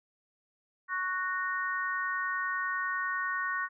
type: chord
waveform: sine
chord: F# major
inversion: second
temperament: just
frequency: 1110 / 1480 / 1850 Hz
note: C#6 / F#6 / A#6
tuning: +2 / 0 / -14 cents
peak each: -34 dBFS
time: 0.88-3.69 s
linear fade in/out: 50 ms
effects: none